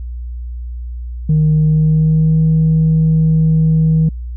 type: tone with pitch glide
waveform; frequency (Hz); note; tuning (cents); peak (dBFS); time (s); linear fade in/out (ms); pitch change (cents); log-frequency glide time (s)
sine; 154.4 to 159.2; D#3 to D#3; -13 to +40; -7; 1.29-4.09; 5; +53; 1.57-2.39
effects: tanh soft clip ceiling -6 dBFS + added 60 Hz sine -22 dBFS peak until 4.36 s